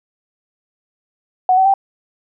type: tone with pitch steps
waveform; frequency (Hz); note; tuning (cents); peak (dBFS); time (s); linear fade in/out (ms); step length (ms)
sine; 740 / 761.2 / 783.1; F#5 / F#5 / G5; 0 / +49 / -2; -9; 1.49-1.739; 2; 83
effects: none

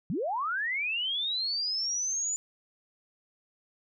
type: linear sweep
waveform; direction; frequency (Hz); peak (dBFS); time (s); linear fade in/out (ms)
sine; up; 138.59 to 7040; -28; 0.1-2.36; 0
effects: none

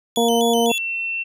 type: tone with vibrato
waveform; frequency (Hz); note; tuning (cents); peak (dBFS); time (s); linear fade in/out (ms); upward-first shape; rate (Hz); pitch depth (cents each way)
sawtooth; 3221; G7; +46; -21; 0.16-0.78; 0; square; 4; 100
type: harmonic tone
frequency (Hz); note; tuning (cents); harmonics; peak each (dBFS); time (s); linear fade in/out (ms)
233.1; A#3; 0; 1 / 2 / 3 / 4; -20 / -18 / -21 / -27; 0.17-0.72; 5
type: tone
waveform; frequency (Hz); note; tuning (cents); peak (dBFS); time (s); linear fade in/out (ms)
sine; 2701; E7; +42; -22; 0.69-1.24; 20
effects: resampled to 32000 Hz

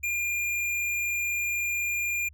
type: tone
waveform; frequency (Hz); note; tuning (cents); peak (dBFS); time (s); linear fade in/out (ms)
square; 2406; D7; +41; -27; 0.03-2.29; 10
effects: added 74 Hz sine -49 dBFS peak until 2.33 s

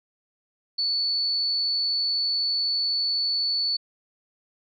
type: tone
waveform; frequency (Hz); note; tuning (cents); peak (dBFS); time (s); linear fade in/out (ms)
sine; 4456; C#8; +8; -22; 0.78-3.77; 10
effects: none

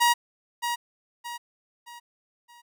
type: tone with echo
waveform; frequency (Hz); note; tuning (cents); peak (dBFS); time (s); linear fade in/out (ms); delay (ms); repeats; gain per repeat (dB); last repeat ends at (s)
sawtooth; 952; A#5; +36; -14; 0-0.14; 20; 620; 4; -8; 2.62
effects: none

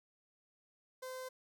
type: tone with notch filter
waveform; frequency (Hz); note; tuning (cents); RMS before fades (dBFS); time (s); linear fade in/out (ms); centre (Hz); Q
sawtooth; 515; C5; -28; -45; 1.02-1.29; 10; 2700; 1.7
effects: none

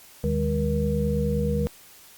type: tone cluster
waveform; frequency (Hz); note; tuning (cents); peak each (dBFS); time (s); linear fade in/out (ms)
sine; 76.5 / 152.7 / 202.2 / 475.8; D#2 / D#3 / G#3 / A#4; -29 / -32 / -46 / +35; -27; 0.24-1.67; 0
effects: white hiss -50 dBFS RMS until 2.17 s + Opus 48 kbps

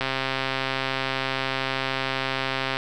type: click train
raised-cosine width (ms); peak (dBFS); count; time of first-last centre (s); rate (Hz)
0.3; -9; 368; 0.01-2.769; 133
effects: none

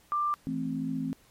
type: tone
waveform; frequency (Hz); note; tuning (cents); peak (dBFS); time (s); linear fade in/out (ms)
sine; 1185; D6; +15; -25; 0.12-0.34; 0
type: chord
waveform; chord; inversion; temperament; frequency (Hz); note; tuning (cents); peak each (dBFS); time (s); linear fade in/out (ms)
sine; A minor; second; equal with one note detuned; 164.81 / 218.9 / 261.6; E3 / A3 / C4; 0 / -9 / 0; -35 / -36 / -31; 0.47-1.13; 0
effects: pink hiss -61 dBFS RMS until 1.3 s + MP3 64 kbps

